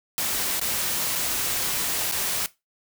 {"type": "noise with dropouts", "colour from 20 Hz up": "white", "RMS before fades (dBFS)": -26, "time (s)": [0.18, 2.46], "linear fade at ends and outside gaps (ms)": 0, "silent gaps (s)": [[0.596, 0.614], [1.153, 1.157], [2.113, 2.122]], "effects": ["noise-tail reverb RT60 0.2 s tail -17 dB re dry"]}